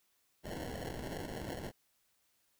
white noise with sample-and-hold, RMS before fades -42 dBFS, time 0.43-1.72 s, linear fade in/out 50 ms, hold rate 1225 Hz, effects white hiss -75 dBFS RMS until 2.59 s

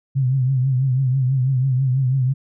sine tone with vibrato, 130.81 Hz, C3, in tune, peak -15 dBFS, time 0.15-2.34 s, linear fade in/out 20 ms, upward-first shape triangle, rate 6.1 Hz, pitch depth 96 cents each way, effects none

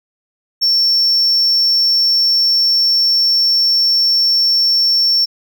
triangle tone, 5440 Hz, F8, 46 cents flat, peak -9 dBFS, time 0.61-5.26 s, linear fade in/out 20 ms, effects none

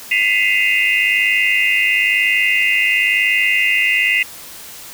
sine tone cluster, 2000 / 2101 / 2519 / 2775 Hz, B6 / C7 / D#7 / F7, +21 / +7 / +21 / -12 cents, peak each -18 dBFS, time 0.11-4.23 s, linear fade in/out 5 ms, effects white hiss -35 dBFS RMS until 4.93 s

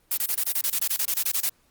blue noise bursts, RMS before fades -24 dBFS, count 16, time 0.11-1.493 s, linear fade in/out 5 ms, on 63 ms, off 25 ms, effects pink hiss -64 dBFS RMS until 1.7 s + Opus 24 kbps

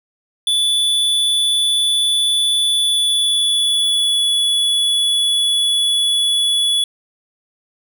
square tone with pitch glide, 3464 to 3408 Hz, A7 to G#7, -28 to +44 cents, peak -14 dBFS, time 0.47-6.84 s, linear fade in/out 2 ms, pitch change -28 cents, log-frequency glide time 2.64-4.21 s, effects none

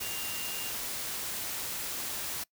sine tone in noise, 2794 Hz, F7, in tune, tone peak -41 dBFS, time 0.02-0.7 s, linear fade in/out 10 ms, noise white, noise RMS -36 dBFS, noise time 0-2.44 s, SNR -8 dB, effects noise-tail reverb RT60 0.1 s tail -23 dB re dry

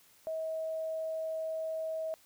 sine tone, 640 Hz, D#5, 49 cents sharp, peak -33 dBFS, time 0.27-2.14 s, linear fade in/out 0 ms, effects white hiss -63 dBFS RMS until 2.25 s

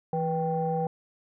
sine tone cluster, 165.5 / 488 / 784 Hz, E3 / B4 / G5, +7 / -21 / 0 cents, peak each -29 dBFS, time 0.13-0.87 s, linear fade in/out 2 ms, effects tanh soft clip ceiling -16 dBFS

